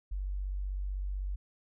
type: tone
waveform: sine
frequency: 47.93 Hz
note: G1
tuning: 38 cents flat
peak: -32 dBFS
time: 0.11-1.36 s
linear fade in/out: 10 ms
effects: none